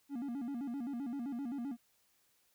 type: tone with vibrato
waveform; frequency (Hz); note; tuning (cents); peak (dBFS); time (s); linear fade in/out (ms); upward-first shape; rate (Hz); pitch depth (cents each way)
triangle; 258; C4; -24; -35; 0.09-1.77; 50; square; 7.7; 150
effects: white hiss -73 dBFS RMS until 2.54 s